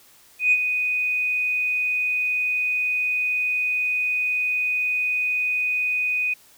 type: tone with ADSR envelope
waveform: sine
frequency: 2489 Hz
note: D#7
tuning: in tune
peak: -12 dBFS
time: 0.39-6.34 s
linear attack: 130 ms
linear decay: 46 ms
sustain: -8 dB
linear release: 8 ms
effects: tanh soft clip ceiling -8 dBFS + white hiss -53 dBFS RMS until 6.57 s